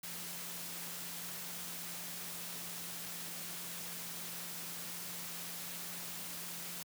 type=tone in noise; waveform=sine; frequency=173.4 Hz; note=F3; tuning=12 cents flat; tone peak=-54 dBFS; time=0.03-6.83 s; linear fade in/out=5 ms; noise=white; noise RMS=-44 dBFS; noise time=0.03-6.83 s; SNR=-13 dB; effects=high-pass 100 Hz 12 dB/octave